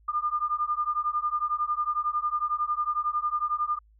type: beating tone pair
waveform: sine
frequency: 1202 / 1213 Hz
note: D6 / D#6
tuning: +40 / -44 cents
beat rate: 11 Hz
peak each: -28 / -28 dBFS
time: 0.08-3.79 s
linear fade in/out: 10 ms
effects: added 53 Hz sine -56 dBFS peak until 3.99 s